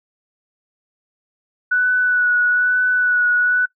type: tone with vibrato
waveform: sine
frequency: 1479 Hz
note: F#6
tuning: 1 cent flat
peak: -13 dBFS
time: 1.71-3.66 s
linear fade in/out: 10 ms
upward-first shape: sine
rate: 1.1 Hz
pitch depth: 20 cents each way
effects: noise-tail reverb RT60 0.1 s tail -22 dB re dry